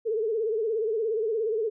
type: tone with vibrato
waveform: sine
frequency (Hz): 441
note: A4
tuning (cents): +4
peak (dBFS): -24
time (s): 0.05-1.7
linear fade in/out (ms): 20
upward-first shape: sine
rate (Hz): 17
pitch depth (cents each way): 95
effects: none